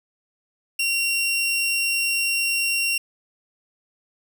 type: tone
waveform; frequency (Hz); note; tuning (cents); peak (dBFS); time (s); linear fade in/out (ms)
sawtooth; 2749; F7; -28; -17; 0.79-2.98; 5
effects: none